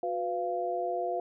sine tone cluster, 363.7 / 497.7 / 691 Hz, F#4 / B4 / F5, -30 / +13 / -19 cents, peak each -35 / -35 / -31 dBFS, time 0.03-1.2 s, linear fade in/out 2 ms, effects none

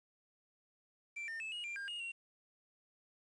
triangle tone with pitch steps, 2347 / 1813 / 2613 / 2882 / 2379 / 1605 / 2859 / 2745 Hz, D7 / A#6 / E7 / F#7 / D7 / G6 / F7 / F7, -2 / -49 / -16 / -46 / +22 / +40 / +40 / -31 cents, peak -39 dBFS, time 1.16-2.12 s, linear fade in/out 10 ms, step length 120 ms, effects resampled to 22050 Hz + 11-bit

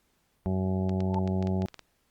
harmonic tone, 94 Hz, F#2, 28 cents sharp, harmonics 1 / 2 / 3 / 4 / 5 / 6 / 7 / 8 / 9, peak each -29 / -28 / -44 / -35 / -46 / -43 / -40 / -47 / -44 dBFS, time 0.46-1.66 s, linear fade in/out 0 ms
clicks, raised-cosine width 0.2 ms, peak -25 dBFS, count 10, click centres 0.894 / 1.005 / 1.144 / 1.276 / 1.426 / 1.472 / 1.621 / 1.685 / 1.743 / 1.793 s
sine tone with exponential growth, 880 Hz, A5, in tune, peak -26 dBFS, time 1.01-1.19 s, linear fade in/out 5 ms, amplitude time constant 37 ms
effects pink hiss -71 dBFS RMS until 2.1 s + Opus 48 kbps

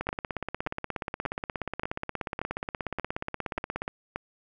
two click trains, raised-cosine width 0.5 ms, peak -16 / -15 dBFS, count 66 / 8, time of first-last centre 0.01-3.879 / 0.09-4.16 s, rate 16.8 / 1.72 Hz, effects none

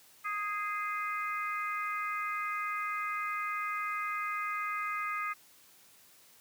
harmonic tone with a mistuned harmonic, 415.3 Hz, G#4, in tune, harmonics 3 / 4 / 5 / 6, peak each -34 / -43 / -38 / -44 dBFS, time 0.24-5.34 s, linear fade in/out 20 ms, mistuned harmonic 4, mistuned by -18 cents, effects white hiss -60 dBFS RMS until 6.4 s + high-pass 80 Hz 12 dB/octave

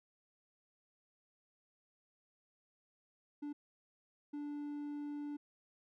triangle tone bursts at uneven times, 292.1 Hz, D4, 9 cents flat, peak -38 dBFS, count 2, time 3.42-3.53 / 4.33-5.37 s, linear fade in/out 10 ms, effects none

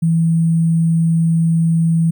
sine tone with sample-and-hold, 164.81 Hz, E3, in tune, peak -11 dBFS, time 0.02-2.11 s, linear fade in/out 10 ms, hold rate 8820 Hz, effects none

